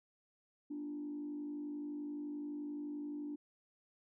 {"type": "tone with frequency modulation", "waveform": "sine", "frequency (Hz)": 293.7, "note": "D4", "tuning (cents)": 0, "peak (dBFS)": -39, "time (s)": [0.7, 3.36], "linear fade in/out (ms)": 10, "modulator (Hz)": 51.6, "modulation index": 0.44, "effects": ["tanh soft clip ceiling -35 dBFS"]}